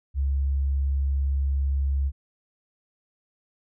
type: tone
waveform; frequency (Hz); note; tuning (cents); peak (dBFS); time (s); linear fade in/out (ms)
sine; 68.8; C#2; -12; -21; 0.14-2.12; 50
effects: none